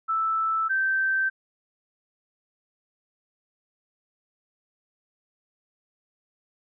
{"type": "tone pair in turn", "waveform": "sine", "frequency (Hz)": [1318.5, 1555.4], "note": ["E6", "G6"], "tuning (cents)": [0, -14], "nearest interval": "minor third", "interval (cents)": 286, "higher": "second", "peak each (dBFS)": [-22, -21], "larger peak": "second", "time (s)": [[0.08, 0.69], [0.69, 1.3]], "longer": "neither", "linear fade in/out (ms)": 20, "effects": []}